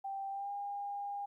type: tone with pitch glide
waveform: sine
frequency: 784 to 807.9 Hz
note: G5 to G#5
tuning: 0 to -48 cents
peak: -37 dBFS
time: 0.04-1.26 s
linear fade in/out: 10 ms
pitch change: +52 cents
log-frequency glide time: 0.3-0.51 s
effects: 13-bit